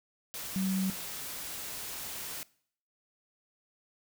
sine tone in noise, 190 Hz, F#3, 46 cents sharp, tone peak -28 dBFS, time 0.56-0.9 s, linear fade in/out 0 ms, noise white, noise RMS -40 dBFS, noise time 0.34-2.43 s, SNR +9 dB, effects noise-tail reverb RT60 0.6 s tail -22 dB re dry

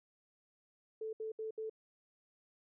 sine tone bursts, 439.2 Hz, A4, 3 cents flat, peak -38 dBFS, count 4, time 1.01-1.697 s, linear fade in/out 5 ms, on 120 ms, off 69 ms, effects none

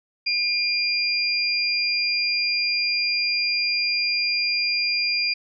sine tone pair together, 2400 / 4800 Hz, D7 / D8, +37 / +37 cents, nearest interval octave, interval 1200 cents, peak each -23 / -23 dBFS, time 0.26-5.34 s, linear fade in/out 10 ms, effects none

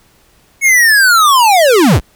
square linear sweep, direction down, 2217 to 30.87 Hz, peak -6 dBFS, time 0.61-2.01 s, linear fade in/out 50 ms, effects pink hiss -50 dBFS RMS until 2.15 s

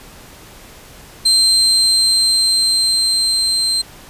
35% pulse tone with level ramp, 4139 Hz, C8, 20 cents flat, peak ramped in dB -8 to -13 dBFS, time 1.25-3.82 s, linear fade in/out 10 ms, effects pink hiss -40 dBFS RMS until 4.09 s + resampled to 32000 Hz

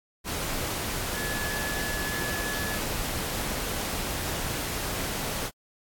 sine tone in noise, 1709 Hz, G#6, 49 cents sharp, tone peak -33 dBFS, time 1.13-2.8 s, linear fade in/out 50 ms, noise pink, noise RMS -31 dBFS, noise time 0.24-5.51 s, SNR -5 dB, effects AAC 64 kbps

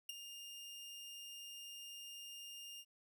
sawtooth tone with ADSR envelope, 2816 Hz, F7, 14 cents sharp, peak -36 dBFS, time 0.09-2.85 s, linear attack 4 ms, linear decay 16 ms, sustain -10 dB, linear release 55 ms, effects 13-bit

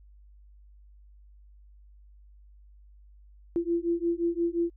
sine beating tone pair, 337.7 / 343.4 Hz, E4 / F4, +42 / -29 cents, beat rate 5.7 Hz, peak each -28 dBFS, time 3.56-4.7 s, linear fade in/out 0 ms, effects added 50 Hz sine -51 dBFS peak until 4.76 s

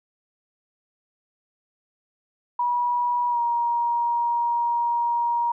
sine tone with pitch glide, 968 to 945.9 Hz, B5 to A#5, -35 to +25 cents, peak -20 dBFS, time 2.59-5.52 s, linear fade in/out 5 ms, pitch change -40 cents, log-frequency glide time 3.29-3.39 s, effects none

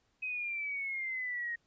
sine exponential sweep, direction down, 2541 to 1864.7 Hz, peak -34 dBFS, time 0.22-1.56 s, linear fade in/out 10 ms, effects pink hiss -75 dBFS RMS until 1.66 s + resampled to 16000 Hz

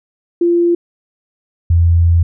sine tone pair in turn, 344.5 / 84.72 Hz, F4 / E2, -24 / +48 cents, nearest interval 2 octaves, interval 2428 cents, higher first, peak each -9 / -7 dBFS, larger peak second, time 0.41-0.75 / 1.7-2.23 s, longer second, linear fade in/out 5 ms, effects none

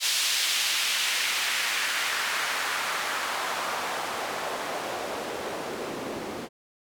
white noise with band-pass filter sweep, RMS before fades -29 dBFS, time 0-6.49 s, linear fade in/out 50 ms, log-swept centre 3800 to 310 Hz, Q 1.1, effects none

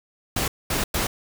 pink noise bursts at uneven times, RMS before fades -24 dBFS, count 3, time 0.36-0.48 / 0.7-0.84 / 0.94-1.07 s, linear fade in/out 5 ms, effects none

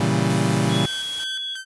30% pulse chord, A# diminished seventh, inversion none, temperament equal, 116.54 / 138.59 / 164.81 / 196 Hz, A#2 / C#3 / E3 / G3, 0 / 0 / 0 / 0 cents, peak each -21 dBFS, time 0-0.86 s, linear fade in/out 5 ms
white noise, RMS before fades -36 dBFS, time 0.3-1.24 s, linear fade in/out 2 ms
sine tone with vibrato, 3351 Hz, G#7, 15 cents sharp, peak -26 dBFS, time 0.69-1.58 s, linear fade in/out 50 ms, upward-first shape triangle, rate 1.8 Hz, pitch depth 15 cents each way
sawtooth tone with tremolo, 1548 Hz, G6, 22 cents flat, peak -27 dBFS, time 0.84-1.65 s, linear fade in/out 50 ms, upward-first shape square, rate 2.8 Hz, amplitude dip 70%
effects resampled to 24000 Hz

